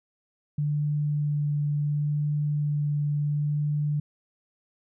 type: tone with vibrato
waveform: sine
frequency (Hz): 147.4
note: D3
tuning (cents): +7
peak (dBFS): -23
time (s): 0.58-4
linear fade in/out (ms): 5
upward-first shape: sine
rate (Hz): 0.71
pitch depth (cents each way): 9
effects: none